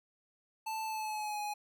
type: tone with pitch glide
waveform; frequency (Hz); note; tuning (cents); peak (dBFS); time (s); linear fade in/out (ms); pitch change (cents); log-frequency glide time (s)
square; 880 to 834; A5 to G#5; 0 to +7; -36; 0.66-1.54; 10; -93; 0.85-1.41
effects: none